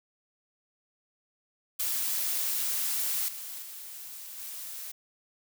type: noise with level steps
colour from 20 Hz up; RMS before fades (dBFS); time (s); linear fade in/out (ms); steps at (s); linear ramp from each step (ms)
blue; -30 / -40 / -43 / -40; 1.79-4.92; 10; 3.28 / 3.62 / 4.38; 5
effects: none